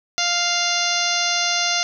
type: harmonic tone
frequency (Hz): 698.5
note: F5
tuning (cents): 0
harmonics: 1 / 2 / 3 / 4 / 5 / 6 / 7 / 8 / 9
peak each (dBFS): -27 / -27 / -27 / -27 / -27 / -27 / -27 / -27 / -27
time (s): 0.18-1.83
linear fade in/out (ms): 0
effects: none